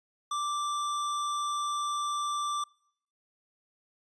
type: tone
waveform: square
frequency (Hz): 1174.7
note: D6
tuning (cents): 0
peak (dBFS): -30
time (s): 0.31-2.64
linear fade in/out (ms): 5
effects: noise-tail reverb RT60 0.7 s tail -26 dB re dry + resampled to 22050 Hz